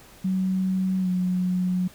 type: tone with pitch glide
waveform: sine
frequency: 187.8 to 182.14 Hz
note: F#3 to F#3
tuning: +26 to -27 cents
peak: -21 dBFS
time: 0.24-1.88 s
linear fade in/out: 10 ms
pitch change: -53 cents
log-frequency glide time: 1-1.09 s
effects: pink hiss -50 dBFS RMS until 1.94 s